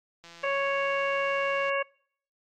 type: click train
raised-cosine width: 0.2 ms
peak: -31 dBFS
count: 247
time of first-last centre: 0.24-1.696 s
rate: 169 Hz
type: harmonic tone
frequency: 554.4 Hz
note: C#5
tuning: in tune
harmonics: 1 / 2 / 3 / 4 / 5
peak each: -28 / -31 / -33 / -34 / -35 dBFS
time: 0.43-1.83 s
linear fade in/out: 10 ms
effects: noise-tail reverb RT60 0.6 s tail -25 dB re dry + AAC 64 kbps